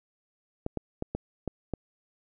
clicks, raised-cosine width 2 ms, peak -17 dBFS, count 6, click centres 0.664 / 0.773 / 1.024 / 1.15 / 1.477 / 1.737 s, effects none

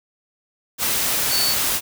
sine tone in noise, 4479 Hz, C#8, 17 cents sharp, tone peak -20 dBFS, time 1.29-1.56 s, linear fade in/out 50 ms, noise white, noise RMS -21 dBFS, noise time 0.78-1.81 s, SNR -2 dB, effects none

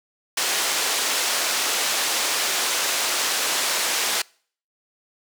white low-pass noise, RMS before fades -23 dBFS, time 0.37-4.22 s, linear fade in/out 5 ms, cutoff 7400 Hz, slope 12 dB/octave, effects noise-tail reverb RT60 0.5 s tail -26 dB re dry + high-pass 400 Hz 12 dB/octave

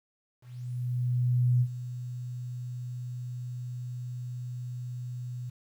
sine tone with ADSR envelope, 123.47 Hz, B2, in tune, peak -20 dBFS, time 0.41-5.5 s, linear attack 1200 ms, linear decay 63 ms, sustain -14 dB, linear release 9 ms, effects 10-bit

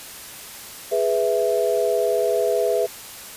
sine chord, E major, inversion first, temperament equal, 415.3 / 493.9 / 659.3 Hz, G#4 / B4 / E5, 0 / 0 / 0 cents, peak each -22 dBFS, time 0.91-2.87 s, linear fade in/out 20 ms, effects white hiss -38 dBFS RMS until 3.36 s + resampled to 32000 Hz

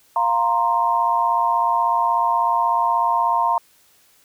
sine chord, F suspended fourth, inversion none, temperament just, 698.5 / 931.3 / 1047.7 Hz, F5 / Bb5 / C6, 0 / -2 / +2 cents, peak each -23 / -18 / -21 dBFS, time 0.16-3.58 s, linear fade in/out 2 ms, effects white hiss -56 dBFS RMS until 4.24 s

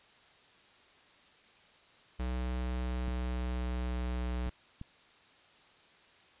square tone with pitch glide, 62.4 to 61.47 Hz, B1 to B1, +19 to -7 cents, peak -33 dBFS, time 2.19-4.5 s, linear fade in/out 10 ms, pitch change -26 cents, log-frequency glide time 2.35-4.22 s
clicks, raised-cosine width 5 ms, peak -30 dBFS, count 3, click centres 3.081 / 4.467 / 4.814 s
effects white hiss -61 dBFS RMS until 6.4 s + resampled to 8000 Hz

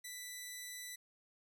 10% pulse tone, 1981 Hz, B6, 5 cents sharp, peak -36 dBFS, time 0.04-0.96 s, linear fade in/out 10 ms, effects none

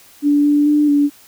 sine tone with pitch steps, 290.2 / 292.2 / 296.6 / 288.4 Hz, D4 / D4 / D4 / D4, -21 / -9 / +17 / -31 cents, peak -10 dBFS, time 0.22-1.1 s, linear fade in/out 50 ms, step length 220 ms, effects white hiss -46 dBFS RMS until 1.27 s

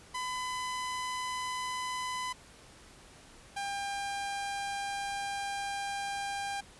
sawtooth tone pair in turn, 1007 / 799.3 Hz, B5 / G5, +33 / +33 cents, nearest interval major third, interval 400 cents, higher first, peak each -30 / -30 dBFS, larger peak neither, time 0.14-2.33 / 3.56-6.61 s, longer second, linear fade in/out 10 ms, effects pink hiss -55 dBFS RMS until 6.79 s + resampled to 24000 Hz

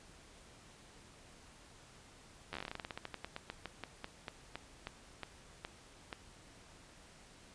slowing click train, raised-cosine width 0.3 ms, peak -25 dBFS, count 29, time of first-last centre 2.53-6.128 s, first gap 11 ms, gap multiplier 1.15, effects pink hiss -59 dBFS RMS until 7.54 s + resampled to 22050 Hz

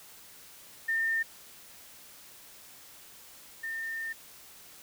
sine tone pair in turn, 1811 / 1811 Hz, A6 / A6, +49 / +49 cents, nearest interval unison, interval 0 cents, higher neither, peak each -26 / -33 dBFS, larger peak first, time 0.88-1.23 / 3.63-4.13 s, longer second, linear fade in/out 10 ms, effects white hiss -52 dBFS RMS until 4.82 s

